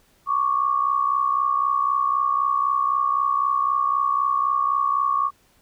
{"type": "tone pair together", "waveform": "sine", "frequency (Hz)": [1108.7, 1172.6], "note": ["C#6", "D6"], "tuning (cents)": [0, -3], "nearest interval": "minor second", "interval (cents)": 97, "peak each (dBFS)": [-20, -23], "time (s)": [0.26, 5.31], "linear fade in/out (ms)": 50, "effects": ["pink hiss -60 dBFS RMS until 5.61 s"]}